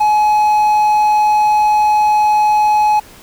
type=tone with quantisation; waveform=triangle; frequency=846 Hz; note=G#5; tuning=32 cents sharp; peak=-7 dBFS; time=0-3 s; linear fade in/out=10 ms; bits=6; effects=pink hiss -40 dBFS RMS until 3.22 s